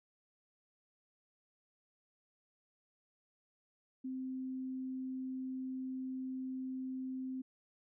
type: tone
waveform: sine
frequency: 260 Hz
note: C4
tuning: 11 cents flat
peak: -38 dBFS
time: 4.04-7.42 s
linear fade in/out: 10 ms
effects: none